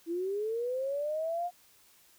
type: linear sweep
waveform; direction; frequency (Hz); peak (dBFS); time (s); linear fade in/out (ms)
sine; up; 326.4 to 716; -30; 0.06-1.51; 50
effects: white hiss -62 dBFS RMS until 2.18 s